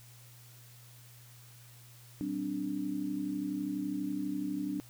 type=chord; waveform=sine; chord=G suspended fourth; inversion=none; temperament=equal with one note detuned; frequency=192.96 / 261.6 / 293.7 Hz; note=G3 / C4 / D4; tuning=-27 / 0 / 0 cents; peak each=-39 / -39 / -34 dBFS; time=2.21-4.8 s; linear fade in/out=0 ms; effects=added 120 Hz sine -54 dBFS peak until 4.89 s + white hiss -58 dBFS RMS until 4.89 s